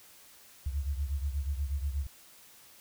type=beating tone pair; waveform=sine; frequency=68.6 / 76.9 Hz; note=C#2 / D#2; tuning=-17 / -20 cents; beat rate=8.3 Hz; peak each=-31 / -36 dBFS; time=0.66-2.07 s; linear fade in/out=5 ms; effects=white hiss -56 dBFS RMS until 2.8 s